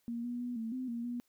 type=tone with pitch steps; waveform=sine; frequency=234.8 / 242.1 / 244.5 / 225.2 / 256.5 / 234.6 / 241.8 Hz; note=A#3 / B3 / B3 / A3 / C4 / A#3 / B3; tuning=+13 / -34 / -17 / +40 / -34 / +11 / -36 cents; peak=-35 dBFS; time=0.08-1.2 s; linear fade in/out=0 ms; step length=160 ms; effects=white hiss -75 dBFS RMS until 1.28 s